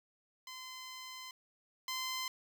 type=tone pair in turn; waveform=10% pulse; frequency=1030 / 1033.9 Hz; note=C6 / C6; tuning=-28 / -21 cents; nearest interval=unison; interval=7 cents; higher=second; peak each=-37 / -28 dBFS; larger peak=second; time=0.47-1.31 / 1.88-2.28 s; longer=first; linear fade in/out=2 ms; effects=none